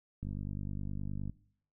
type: click train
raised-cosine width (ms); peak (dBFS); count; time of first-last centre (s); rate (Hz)
5; -27; 54; 0.23-1.296; 49.7
effects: noise-tail reverb RT60 0.6 s tail -21 dB re dry